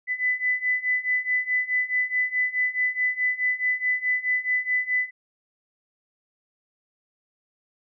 sine beating tone pair, 1998 / 2002.7 Hz, B6 / B6, +20 / +24 cents, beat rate 4.7 Hz, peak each -26 / -24 dBFS, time 0.07-5.11 s, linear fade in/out 50 ms, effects none

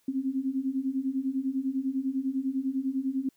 sine beating tone pair, 260 / 270 Hz, C4 / C#4, -11 / -45 cents, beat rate 10 Hz, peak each -31 / -29 dBFS, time 0.08-3.29 s, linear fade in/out 5 ms, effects white hiss -69 dBFS RMS until 3.36 s

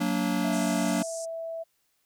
square chord, Gb augmented, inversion none, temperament just, 185 / 231.2 / 289.1 Hz, Gb3 / Bb3 / D4, 0 / -14 / -27 cents, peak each -30 dBFS, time 0-1.03 s, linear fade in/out 10 ms
sine tone, 658 Hz, E5, 3 cents flat, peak -32 dBFS, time 0.43-1.64 s, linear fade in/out 20 ms
white band-pass noise, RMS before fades -41 dBFS, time 0.52-1.26 s, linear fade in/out 20 ms, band 5400 to 9200 Hz, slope 48 dB/octave
effects white hiss -72 dBFS RMS until 2.05 s

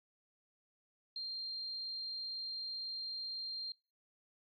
sine tone, 4186 Hz, C8, in tune, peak -39 dBFS, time 1.16-3.72 s, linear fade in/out 2 ms, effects noise-tail reverb RT60 0.3 s tail -24 dB re dry + AAC 64 kbps

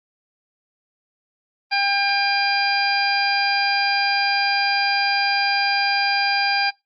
harmonic tone, 800 Hz, G5, 35 cents sharp, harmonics 1 / 2 / 3 / 4 / 5 / 6, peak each -22 / -24 / -23 / -34 / -33 / -23 dBFS, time 1.71-6.71 s, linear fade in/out 20 ms, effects noise-tail reverb RT60 0.2 s tail -22 dB re dry + Opus 24 kbps

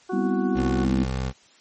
harmonic tone, 369.8 Hz, F#4, 1 cent flat, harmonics 1 / 2 / 3 / 4, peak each -28 / -34 / -38 / -40 dBFS, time 0.09-0.85 s, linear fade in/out 10 ms
sine chord, C major seventh, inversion second, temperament equal, 196 / 246.9 / 261.6 / 329.6 Hz, G3 / B3 / C4 / E4, 0 / 0 / 0 / 0 cents, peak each -25 / -26 / -29 / -28 dBFS, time 0.12-1.05 s, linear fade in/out 20 ms
20% pulse tone, 64.9 Hz, C2, 13 cents flat, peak -20 dBFS, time 0.54-1.33 s, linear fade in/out 50 ms
effects white hiss -55 dBFS RMS until 1.6 s + MP3 32 kbps

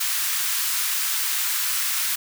white high-pass noise, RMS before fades -24 dBFS, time 0-2.16 s, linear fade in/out 10 ms, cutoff 1100 Hz, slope 24 dB/octave, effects none

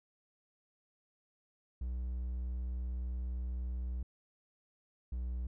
triangle tone pair in turn, 61.74 / 61.44 Hz, B1 / B1, 0 / -8 cents, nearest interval unison, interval 8 cents, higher first, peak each -33 / -33 dBFS, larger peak neither, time 1.81-4.03 / 5.12-5.47 s, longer first, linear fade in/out 5 ms, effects none

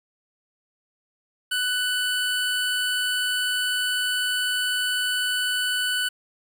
square tone pair together, 1492 / 2984 Hz, F#6 / F#7, +14 / +14 cents, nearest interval octave, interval 1200 cents, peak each -26 dBFS, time 1.51-6.09 s, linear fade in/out 10 ms, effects 8-bit

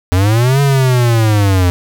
square linear two-way sweep, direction up then down, 87.31 to 142.1 to 87.31 Hz, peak -9 dBFS, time 0.12-1.7 s, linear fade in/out 0 ms, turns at 0.61 s, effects none

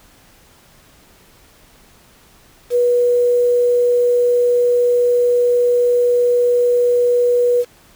sine tone with quantisation, 486.3 Hz, B4, 27 cents flat, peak -11 dBFS, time 2.7-7.65 s, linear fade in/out 50 ms, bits 6, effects pink hiss -49 dBFS RMS until 7.95 s

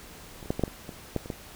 clicks, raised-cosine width 2 ms, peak -30 / -30 / -12 / -16 / -9 / -27 / -24 / -13 / -26 / -18 dBFS, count 10, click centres 0.428 / 0.458 / 0.505 / 0.595 / 0.637 / 0.679 / 0.892 / 1.163 / 1.259 / 1.302 s, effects pink hiss -47 dBFS RMS until 1.55 s

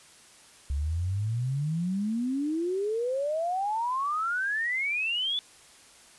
sine exponential sweep, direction up, 67.3 to 3498 Hz, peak -26 dBFS, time 0.7-5.39 s, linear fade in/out 0 ms, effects white hiss -54 dBFS RMS until 6.18 s + resampled to 24000 Hz

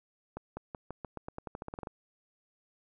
accelerating click train, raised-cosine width 1 ms, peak -25 dBFS, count 16, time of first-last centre 0.37-1.872 s, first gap 200 ms, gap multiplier 0.89, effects none

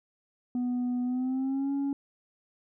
sine tone with pitch glide, 246.9 to 278.7 Hz, B3 to C#4, 0 to +9 cents, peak -24 dBFS, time 0.55-1.93 s, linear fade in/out 2 ms, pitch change +209 cents, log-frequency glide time 1.03-1.72 s, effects tanh soft clip ceiling -26 dBFS

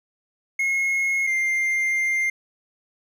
triangle tone pair in turn, 2164 / 2102 Hz, C#7 / C7, -42 / +7 cents, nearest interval minor second, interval 51 cents, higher first, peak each -18 dBFS, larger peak neither, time 0.59-1.27 / 1.27-2.3 s, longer second, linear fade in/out 5 ms, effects none

